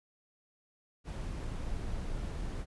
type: noise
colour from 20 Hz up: brown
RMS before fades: -37 dBFS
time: 1.04-2.66 s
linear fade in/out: 50 ms
effects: resampled to 24000 Hz